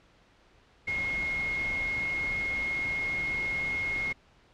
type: tone in noise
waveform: sine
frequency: 2154 Hz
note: C7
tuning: 50 cents sharp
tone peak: -28 dBFS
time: 0.87-4.13 s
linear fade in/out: 10 ms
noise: pink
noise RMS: -40 dBFS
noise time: 0.87-4.13 s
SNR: +9 dB
effects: pink hiss -61 dBFS RMS until 4.53 s + low-pass 4000 Hz 12 dB/octave